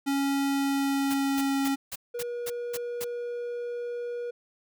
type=tone with pitch glide; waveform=square; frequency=277.2 to 274.2 Hz; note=C#4 to C#4; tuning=0 to -19 cents; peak=-25 dBFS; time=0.06-1.76 s; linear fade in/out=20 ms; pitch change=-19 cents; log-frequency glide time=0.48-1.63 s
type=noise bursts; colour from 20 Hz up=white; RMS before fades=-35 dBFS; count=8; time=1.1-3.046 s; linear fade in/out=10 ms; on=42 ms; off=230 ms
type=tone; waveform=triangle; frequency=480.4 Hz; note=B4; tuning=48 cents flat; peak=-29 dBFS; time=2.14-4.31 s; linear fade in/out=10 ms
effects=none